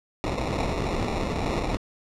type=noise with sample-and-hold; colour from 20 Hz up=pink; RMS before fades=-27 dBFS; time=0.24-1.77 s; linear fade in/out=0 ms; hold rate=1575 Hz; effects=low-pass 6000 Hz 12 dB/octave